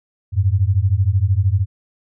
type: beating tone pair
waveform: sine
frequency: 90.4 / 103.4 Hz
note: F#2 / G#2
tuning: -40 / -7 cents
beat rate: 13 Hz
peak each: -16 dBFS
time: 0.32-1.66 s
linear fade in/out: 50 ms
effects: none